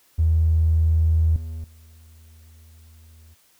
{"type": "tone with level steps", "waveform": "triangle", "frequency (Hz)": 80.4, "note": "E2", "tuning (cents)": -43, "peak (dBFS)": [-11, -27, -44], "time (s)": [0.18, 3.35], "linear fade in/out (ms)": 20, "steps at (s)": [1.36, 1.64], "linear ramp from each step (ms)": 2, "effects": ["tanh soft clip ceiling -13 dBFS", "white hiss -59 dBFS RMS until 3.59 s"]}